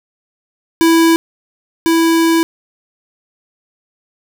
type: tone pair in turn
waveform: square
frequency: 329.6 / 329.6 Hz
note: E4 / E4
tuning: 0 / 0 cents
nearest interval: unison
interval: 0 cents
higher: neither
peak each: -8 / -10 dBFS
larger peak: first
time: 0.81-1.16 / 1.86-2.43 s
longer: second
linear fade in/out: 0 ms
effects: none